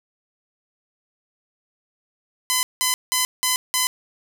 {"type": "tone bursts", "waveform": "5% pulse", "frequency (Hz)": 1015, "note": "B5", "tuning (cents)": 47, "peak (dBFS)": -6, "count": 5, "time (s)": [2.5, 3.87], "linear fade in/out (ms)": 0, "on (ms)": 130, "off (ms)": 180, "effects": []}